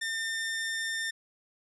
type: tone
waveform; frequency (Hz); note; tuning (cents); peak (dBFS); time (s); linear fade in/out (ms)
sawtooth; 1805; A6; +44; -27; 0.01-1.11; 10
effects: resampled to 24000 Hz